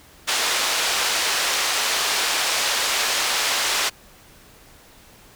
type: band-pass noise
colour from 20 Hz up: white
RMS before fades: -22 dBFS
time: 0.27-3.9 s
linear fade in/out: 20 ms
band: 520 to 5500 Hz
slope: 12 dB/octave
effects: pink hiss -49 dBFS RMS until 5.35 s